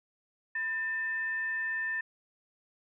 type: tone with frequency modulation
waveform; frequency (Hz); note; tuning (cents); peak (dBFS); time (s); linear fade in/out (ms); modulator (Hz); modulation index
sine; 1791; A6; +30; -30; 0.55-2.01; 5; 790; 0.22
effects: none